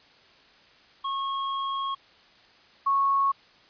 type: tone pair in turn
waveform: square / sine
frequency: 1092 / 1102.1 Hz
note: C#6 / C#6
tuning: -26 / -10 cents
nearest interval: unison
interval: 16 cents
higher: second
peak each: -28 / -20 dBFS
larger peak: second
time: 1.04-1.95 / 2.86-3.32 s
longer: first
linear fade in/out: 10 ms
effects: white hiss -56 dBFS RMS until 3.69 s + resampled to 11025 Hz